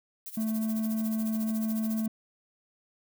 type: noise with tremolo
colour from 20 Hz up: violet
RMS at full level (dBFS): -39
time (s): 0.26-2.06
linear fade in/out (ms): 0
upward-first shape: sine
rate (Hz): 14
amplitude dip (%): 80
type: tone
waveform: triangle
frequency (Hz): 220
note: A3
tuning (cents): 0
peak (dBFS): -25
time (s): 0.37-2.08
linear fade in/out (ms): 5
effects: none